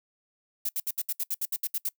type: noise bursts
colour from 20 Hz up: violet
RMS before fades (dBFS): -29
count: 12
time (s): 0.65-1.89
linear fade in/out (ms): 5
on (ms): 41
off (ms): 68
effects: noise-tail reverb RT60 0.1 s tail -23 dB re dry